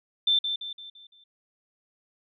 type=tone with echo; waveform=sine; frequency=3552 Hz; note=A7; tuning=16 cents sharp; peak=-19 dBFS; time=0.27-0.39 s; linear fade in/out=5 ms; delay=170 ms; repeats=5; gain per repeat=-7 dB; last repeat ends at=1.24 s; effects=none